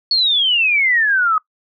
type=exponential sweep; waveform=sine; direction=down; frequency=4435 to 1244.5 Hz; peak=-12 dBFS; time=0.11-1.38 s; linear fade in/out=2 ms; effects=noise-tail reverb RT60 0.1 s tail -22 dB re dry